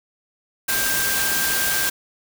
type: tone in noise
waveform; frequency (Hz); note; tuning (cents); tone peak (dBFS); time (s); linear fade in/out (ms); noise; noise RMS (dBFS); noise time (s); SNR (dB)
sine; 1584; G6; +18; -25; 0.68-1.9; 10; white; -22; 0.68-1.9; -6
effects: none